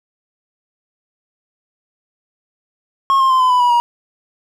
triangle tone with pitch steps, 1084 / 1061.1 / 1038.6 / 1016.7 / 995.2 / 974.1 / 953.5 Hz, C#6 / C6 / C6 / B5 / B5 / B5 / A#5, -39 / +24 / -13 / +50 / +13 / -24 / +39 cents, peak -8 dBFS, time 3.1-3.8 s, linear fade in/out 0 ms, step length 100 ms, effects none

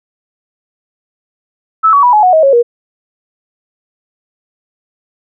sine tone with pitch steps, 1307 / 1131.3 / 979.1 / 847.5 / 733.5 / 634.9 / 549.5 / 475.6 Hz, E6 / C#6 / B5 / G#5 / F#5 / D#5 / C#5 / A#4, -15 / +35 / -15 / +35 / -15 / +35 / -15 / +35 cents, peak -4 dBFS, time 1.83-2.63 s, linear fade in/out 20 ms, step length 100 ms, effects none

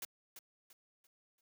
white noise with echo, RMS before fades -43 dBFS, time 0.02-0.05 s, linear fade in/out 2 ms, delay 340 ms, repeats 4, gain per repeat -9 dB, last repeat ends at 1.41 s, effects high-pass 150 Hz 12 dB/octave

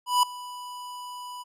square tone with ADSR envelope, 987.8 Hz, B5, in tune, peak -17 dBFS, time 0.06-1.44 s, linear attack 170 ms, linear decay 4 ms, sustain -20 dB, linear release 25 ms, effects resampled to 32000 Hz

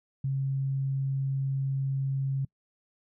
sine tone, 135.7 Hz, C#3, 36 cents flat, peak -26 dBFS, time 0.24-2.45 s, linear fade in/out 5 ms, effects noise-tail reverb RT60 0.1 s tail -25 dB re dry

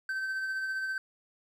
triangle tone with tremolo, 1546 Hz, G6, 24 cents flat, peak -28 dBFS, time 0.09-0.98 s, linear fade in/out 2 ms, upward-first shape sine, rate 15 Hz, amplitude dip 30%, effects none

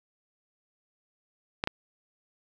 clicks, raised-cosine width 0.3 ms, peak -11 dBFS, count 2, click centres 1.639 / 1.674 s, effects none

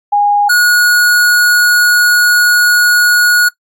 sine / square tone pair in turn, 820 / 1451.3 Hz, G#5 / F#6, -22 / -34 cents, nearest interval minor seventh, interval 988 cents, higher second, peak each -7 dBFS, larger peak neither, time 0.12-0.49 / 0.49-3.49 s, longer second, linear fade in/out 10 ms, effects noise-tail reverb RT60 0.1 s tail -20 dB re dry + AAC 64 kbps

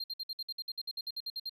triangle tone bursts, 4191 Hz, C8, 2 cents sharp, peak -34 dBFS, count 16, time 0-1.495 s, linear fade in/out 5 ms, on 40 ms, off 57 ms, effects none

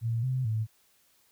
sine tone with pitch steps, 115.2 / 129.2 / 110.1 Hz, A#2 / C3 / A2, -20 / -21 / +2 cents, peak -26 dBFS, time 0.01-0.67 s, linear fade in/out 50 ms, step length 220 ms, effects white hiss -66 dBFS RMS until 1.31 s

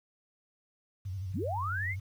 sine tone with vibrato, 95 Hz, F#2, 46 cents sharp, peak -34 dBFS, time 1.05-2 s, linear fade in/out 10 ms, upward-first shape square, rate 12 Hz, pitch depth 77 cents each way
sine linear sweep, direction up, 30.87 to 2217 Hz, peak -32 dBFS, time 1.31-1.96 s, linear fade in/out 50 ms
effects 10-bit

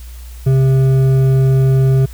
triangle tone with hard clipping, 133 Hz, C3, 29 cents sharp, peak -10 dBFS, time 0.46-2.06 s, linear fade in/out 10 ms, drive 11 dB, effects added 60 Hz sine -29 dBFS peak until 2.13 s + white hiss -43 dBFS RMS until 2.13 s

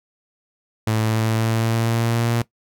sawtooth tone with pitch glide, 110 to 117.22 Hz, A2 to A#2, 0 to +10 cents, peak -14 dBFS, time 0.87-2.42 s, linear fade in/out 5 ms, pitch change +110 cents, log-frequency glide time 1-2.3 s, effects noise-tail reverb RT60 0.1 s tail -18 dB re dry

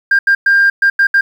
sine tone bursts at uneven times, 1598 Hz, G6, 33 cents sharp, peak -5 dBFS, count 6, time 0.11-0.19 / 0.27-0.35 / 0.46-0.7 / 0.82-0.9 / 0.99-1.07 / 1.14-1.21 s, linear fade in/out 5 ms, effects tanh soft clip ceiling -4 dBFS + 7-bit

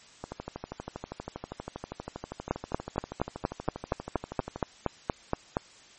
two click trains, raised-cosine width 1 ms, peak -21 / -11 dBFS, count 55 / 14, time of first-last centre 0.24-4.56 / 2.51-5.569 s, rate 12.5 / 4.25 Hz, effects white hiss -54 dBFS RMS until 5.98 s + MP3 32 kbps

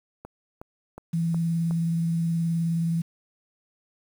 click train, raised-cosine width 1 ms, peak -25 dBFS, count 5, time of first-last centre 0.25-1.71 s, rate 2.74 Hz
sine tone with vibrato, 166.6 Hz, E3, 19 cents sharp, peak -22 dBFS, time 1.13-3.02 s, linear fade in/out 10 ms, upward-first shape triangle, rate 19 Hz, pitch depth 24 cents each way
effects 8-bit

